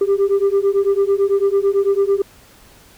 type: beating tone pair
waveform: sine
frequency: 392 / 401 Hz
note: G4 / G4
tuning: 0 / +39 cents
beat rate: 9 Hz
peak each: -14 dBFS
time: 0.01-2.22 s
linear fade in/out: 5 ms
effects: tanh soft clip ceiling -10 dBFS + pink hiss -47 dBFS RMS until 2.97 s